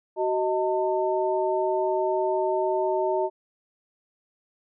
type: tone cluster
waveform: sine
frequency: 376.3 / 627 / 899 Hz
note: F#4 / D#5 / A5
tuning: +29 / +13 / +37 cents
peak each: -25 / -26 / -28 dBFS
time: 0.16-3.3 s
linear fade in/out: 50 ms
effects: none